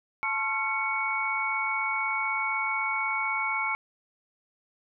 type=tone cluster; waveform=sine; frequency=874 / 1072 / 1367 / 2226 Hz; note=A5 / C6 / F6 / C#7; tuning=-12 / +42 / -37 / +7 cents; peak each=-33 / -34 / -34 / -28 dBFS; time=0.23-3.75 s; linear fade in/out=0 ms; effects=none